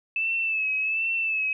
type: tone with vibrato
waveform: sine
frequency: 2621 Hz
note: E7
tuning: 11 cents flat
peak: -23 dBFS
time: 0.16-1.53 s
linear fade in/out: 2 ms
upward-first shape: sine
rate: 1.3 Hz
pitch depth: 49 cents each way
effects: none